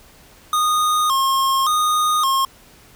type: tone with vibrato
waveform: square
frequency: 1151 Hz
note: D6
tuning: 35 cents flat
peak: -16 dBFS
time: 0.53-2.45 s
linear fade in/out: 2 ms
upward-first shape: square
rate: 0.88 Hz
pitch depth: 120 cents each way
effects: pink hiss -48 dBFS RMS until 2.95 s